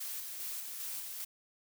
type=noise with tremolo; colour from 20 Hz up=blue; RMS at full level=-40 dBFS; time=0-1.25 s; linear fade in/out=10 ms; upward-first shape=square; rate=2.5 Hz; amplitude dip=30%; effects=none